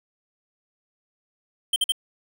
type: tone bursts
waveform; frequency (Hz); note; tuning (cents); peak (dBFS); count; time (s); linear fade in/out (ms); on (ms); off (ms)
square; 3136; G7; 0; -19; 3; 1.73-1.921; 5; 31; 49
effects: none